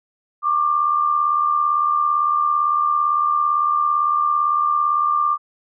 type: tone pair together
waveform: sine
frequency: 1112.2 / 1190 Hz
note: C#6 / D6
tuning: +5 / +22 cents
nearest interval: minor second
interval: 117 cents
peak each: -23 / -16 dBFS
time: 0.42-5.38 s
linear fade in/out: 50 ms
effects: none